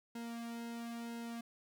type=tone with flanger; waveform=sawtooth; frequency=233.3 Hz; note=A#3; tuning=2 cents sharp; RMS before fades=-44 dBFS; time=0.15-1.41 s; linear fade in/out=5 ms; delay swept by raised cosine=1.7 to 2.57 ms; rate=1 Hz; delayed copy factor=-0.85; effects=none